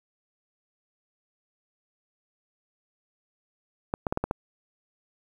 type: clicks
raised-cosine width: 1 ms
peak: -12 dBFS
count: 6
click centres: 3.939 / 4.068 / 4.125 / 4.174 / 4.24 / 4.311 s
effects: 8-bit